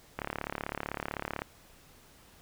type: click train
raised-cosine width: 0.5 ms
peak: -18 dBFS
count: 45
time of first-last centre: 0.19-1.419 s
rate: 35.8 Hz
effects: pink hiss -58 dBFS RMS until 2.41 s